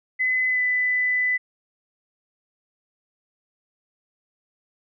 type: tone with pitch glide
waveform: sine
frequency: 2021 to 1997.8 Hz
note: B6 to B6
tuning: +39 to +19 cents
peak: -19 dBFS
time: 0.19-1.38 s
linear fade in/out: 20 ms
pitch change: -20 cents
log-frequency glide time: 0.49-0.6 s
effects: none